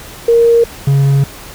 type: tone pair in turn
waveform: sine / triangle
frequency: 466.2 / 138.6 Hz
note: A#4 / C#3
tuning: 0 / 0 cents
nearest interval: octave + major sixth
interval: 2100 cents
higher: first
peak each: -5 dBFS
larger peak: neither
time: 0.28-0.64 / 0.87-1.24 s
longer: second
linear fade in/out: 5 ms
effects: pink hiss -32 dBFS RMS until 1.54 s